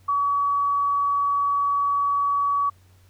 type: tone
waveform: sine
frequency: 1135 Hz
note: C#6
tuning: 41 cents sharp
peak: -19 dBFS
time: 0.08-2.7 s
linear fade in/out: 10 ms
effects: added 92 Hz sine -52 dBFS peak until 3.09 s + pink hiss -61 dBFS RMS until 3.09 s